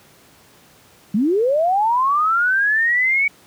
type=linear sweep; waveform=sine; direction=up; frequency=187.7 to 2264 Hz; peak=-14 dBFS; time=1.14-3.28 s; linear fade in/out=5 ms; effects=pink hiss -50 dBFS RMS until 3.46 s + high-pass 100 Hz 12 dB/octave